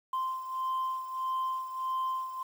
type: beating tone pair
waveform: sine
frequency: 1041 / 1042.6 Hz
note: C6 / C6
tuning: -9 / -6 cents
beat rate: 1.6 Hz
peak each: -30 / -35 dBFS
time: 0.13-2.43 s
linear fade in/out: 5 ms
effects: tanh soft clip ceiling -27 dBFS + 9-bit